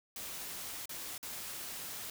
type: noise with dropouts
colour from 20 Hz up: white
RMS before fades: -43 dBFS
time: 0.16-2.1 s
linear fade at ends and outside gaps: 2 ms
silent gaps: 0.857-0.893 / 1.179-1.228 s
effects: none